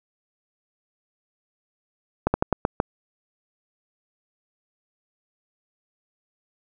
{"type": "slowing click train", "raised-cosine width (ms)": 1, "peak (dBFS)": -5, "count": 6, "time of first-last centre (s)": [2.27, 2.801], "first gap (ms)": 70, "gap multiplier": 1.21, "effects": []}